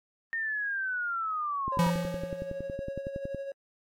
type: linear sweep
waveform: sine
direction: down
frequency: 1838 to 943 Hz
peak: -29 dBFS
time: 0.33-1.9 s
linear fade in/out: 0 ms
type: click train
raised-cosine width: 3 ms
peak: -24 dBFS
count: 19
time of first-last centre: 1.68-3.347 s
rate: 10.8 Hz
type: tone with tremolo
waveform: triangle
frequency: 551 Hz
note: C#5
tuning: 11 cents flat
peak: -31 dBFS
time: 1.72-3.52 s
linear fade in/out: 2 ms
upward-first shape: sine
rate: 12 Hz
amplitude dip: 45%
type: tone with exponential decay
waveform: square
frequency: 171.6 Hz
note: F3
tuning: 30 cents flat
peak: -22 dBFS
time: 1.79-2.76 s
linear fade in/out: 0 ms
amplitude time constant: 210 ms
effects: AAC 64 kbps